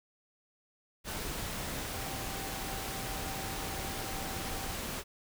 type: tone in noise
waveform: sine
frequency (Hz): 777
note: G5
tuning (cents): -16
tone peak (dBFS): -45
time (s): 1.9-4.76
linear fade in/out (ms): 50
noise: pink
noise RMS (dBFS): -38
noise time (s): 1.04-5.04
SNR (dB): -10
effects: none